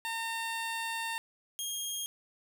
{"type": "tone pair in turn", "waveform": "15% pulse", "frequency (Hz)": [910, 3243], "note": ["A#5", "G#7"], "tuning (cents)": [-42, -42], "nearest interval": "octave + minor seventh", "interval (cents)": 2200, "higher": "second", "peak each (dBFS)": -27, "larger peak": "neither", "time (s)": [[0.05, 1.18], [1.59, 2.06]], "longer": "first", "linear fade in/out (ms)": 0, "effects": []}